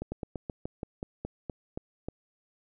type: slowing click train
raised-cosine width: 2 ms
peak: -21 dBFS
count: 12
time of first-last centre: 0.02-2.085 s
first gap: 100 ms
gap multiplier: 1.12
effects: none